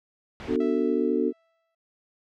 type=noise; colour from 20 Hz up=pink; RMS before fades=-38 dBFS; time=0.4-0.56 s; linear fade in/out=0 ms
type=chord; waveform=sine; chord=B minor seventh; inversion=none; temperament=just; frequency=246.9 / 296.3 / 370.4 / 444.5 Hz; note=B3 / D4 / F#4 / A4; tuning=0 / +15 / +2 / +18 cents; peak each=-27 dBFS; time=0.47-1.33 s; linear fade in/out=50 ms
type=tone with exponential decay; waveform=sawtooth; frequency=659.3 Hz; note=E5; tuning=in tune; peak=-32 dBFS; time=0.6-1.75 s; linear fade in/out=5 ms; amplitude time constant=250 ms
effects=low-pass 3000 Hz 12 dB/octave